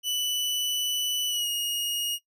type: tone with pitch glide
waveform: sawtooth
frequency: 2976 to 2871 Hz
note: F#7 to F7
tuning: +9 to +47 cents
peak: -23 dBFS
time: 0.03-2.19 s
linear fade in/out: 50 ms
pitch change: -62 cents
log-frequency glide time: 1.28-1.48 s
effects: noise-tail reverb RT60 0.1 s tail -18 dB re dry

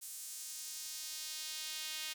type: tone with high-pass filter sweep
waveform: sawtooth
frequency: 311.1 Hz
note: D#4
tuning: in tune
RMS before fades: -44 dBFS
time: 0.01-2.14 s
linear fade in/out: 20 ms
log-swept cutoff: 8500 to 3000 Hz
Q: 1.2
effects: none

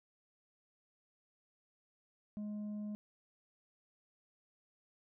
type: tone with tanh clipping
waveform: sine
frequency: 209.2 Hz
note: G#3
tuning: 13 cents sharp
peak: -40 dBFS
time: 2.37-2.95 s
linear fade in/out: 0 ms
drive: 4 dB
effects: none

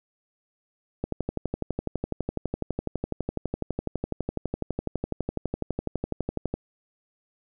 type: click train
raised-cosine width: 2 ms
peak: -14 dBFS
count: 67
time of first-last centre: 1.04-6.54 s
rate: 12 Hz
effects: none

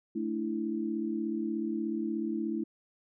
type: chord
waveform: sine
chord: A suspended fourth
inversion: none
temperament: just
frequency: 220 / 293.3 / 330 Hz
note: A3 / D4 / E4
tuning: 0 / -2 / +2 cents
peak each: -34 / -37 / -33 dBFS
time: 0.15-2.64 s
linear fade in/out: 10 ms
effects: none

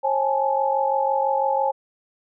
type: tone cluster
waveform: sine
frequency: 539 / 822 / 868 Hz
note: C#5 / G#5 / A5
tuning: -49 / -18 / -24 cents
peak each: -23 dBFS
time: 0.03-1.72 s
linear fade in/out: 20 ms
effects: none

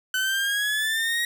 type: exponential sweep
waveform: 30% pulse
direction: up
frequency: 1509 to 1900 Hz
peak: -20 dBFS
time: 0.14-1.25 s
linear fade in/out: 2 ms
effects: none

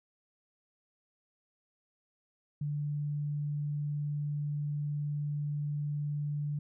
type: tone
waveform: sine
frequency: 146.83 Hz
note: D3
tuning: in tune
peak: -31 dBFS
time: 2.61-6.59 s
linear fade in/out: 5 ms
effects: none

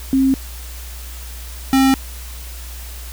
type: tone pair in turn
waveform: sine / square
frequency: 267 / 267 Hz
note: C4 / C4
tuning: +35 / +35 cents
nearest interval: unison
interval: 0 cents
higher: neither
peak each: -11 dBFS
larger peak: neither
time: 0.13-0.34 / 1.73-1.94 s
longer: neither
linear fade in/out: 0 ms
effects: added 60 Hz sine -30 dBFS peak until 3.12 s + white hiss -37 dBFS RMS until 3.12 s

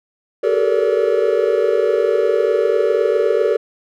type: tone cluster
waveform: triangle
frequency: 383.8 / 428.3 / 448.1 / 475.9 / 574 Hz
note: G4 / A4 / A4 / A#4 / D5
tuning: -37 / -47 / +32 / +36 / -40 cents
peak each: -18 dBFS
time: 0.43-3.57 s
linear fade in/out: 10 ms
effects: none

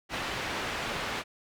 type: low-pass noise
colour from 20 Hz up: white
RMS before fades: -34 dBFS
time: 0.09-1.24 s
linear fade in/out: 50 ms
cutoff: 2500 Hz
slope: 12 dB/octave
effects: none

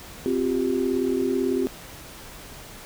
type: chord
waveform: sine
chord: C suspended fourth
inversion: none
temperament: equal with one note detuned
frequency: 261.6 / 353.9 / 392 Hz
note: C4 / F4 / G4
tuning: 0 / +23 / 0 cents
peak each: -25 / -26 / -25 dBFS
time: 0.26-1.67 s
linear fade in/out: 0 ms
effects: pink hiss -42 dBFS RMS until 2.85 s

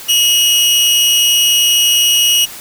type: tone with amplitude modulation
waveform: sawtooth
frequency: 2894 Hz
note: F#7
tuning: 39 cents flat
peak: -3 dBFS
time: 0.08-2.46 s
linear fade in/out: 20 ms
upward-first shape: sine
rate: 297 Hz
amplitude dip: 55%
effects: white hiss -31 dBFS RMS until 2.6 s

